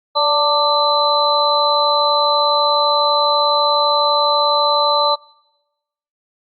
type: tone cluster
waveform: sine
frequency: 582 / 894 / 1177 / 4024 Hz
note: D5 / A5 / D6 / B7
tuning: -16 / +27 / +3 / +32 cents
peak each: -18 dBFS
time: 0.15-5.16 s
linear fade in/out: 20 ms
effects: noise-tail reverb RT60 1.0 s tail -25 dB re dry + Opus 48 kbps